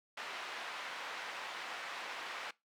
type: band-pass noise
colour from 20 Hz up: pink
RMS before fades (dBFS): -44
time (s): 0.17-2.51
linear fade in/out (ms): 5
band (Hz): 920 to 3000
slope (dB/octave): 12
effects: noise-tail reverb RT60 0.2 s tail -21 dB re dry